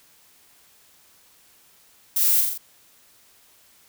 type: noise with echo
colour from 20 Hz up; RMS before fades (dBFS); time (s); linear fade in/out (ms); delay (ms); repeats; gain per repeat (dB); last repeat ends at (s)
violet; -21; 2.16-2.41; 5; 42; 4; -3; 2.578
effects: white hiss -56 dBFS RMS until 3.88 s